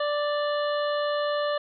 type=harmonic tone; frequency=587.3 Hz; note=D5; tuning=in tune; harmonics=1 / 2 / 3 / 5 / 6 / 7; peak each=-25 / -31 / -35 / -39 / -41 / -42 dBFS; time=0-1.58 s; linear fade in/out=5 ms; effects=none